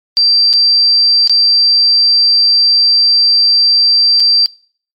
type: tone with dropouts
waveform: sine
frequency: 4699 Hz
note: D8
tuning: in tune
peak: -6 dBFS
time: 0.17-4.46 s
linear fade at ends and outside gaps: 0 ms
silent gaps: 0.53-0.536 / 1.275-1.296 / 4.199-4.203 s
effects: noise-tail reverb RT60 0.5 s tail -25 dB re dry + MP3 64 kbps